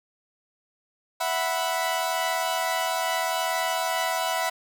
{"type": "chord", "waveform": "sawtooth", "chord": "E suspended second", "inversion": "none", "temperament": "equal", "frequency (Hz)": [659.3, 740, 987.8], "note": ["E5", "F#5", "B5"], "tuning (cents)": [0, 0, 0], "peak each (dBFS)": -25, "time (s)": [1.2, 4.5], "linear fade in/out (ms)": 10, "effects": []}